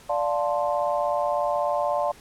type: chord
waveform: sine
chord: D minor seventh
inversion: none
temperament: equal with one note detuned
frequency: 587.3 / 703.7 / 880 / 1046.5 Hz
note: D5 / F5 / A5 / C6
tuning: 0 / +13 / 0 / 0 cents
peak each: -25 / -27 / -29 / -30 dBFS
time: 0.09-2.12 s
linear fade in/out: 10 ms
effects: pink hiss -50 dBFS RMS until 2.2 s + low-pass 12000 Hz 12 dB/octave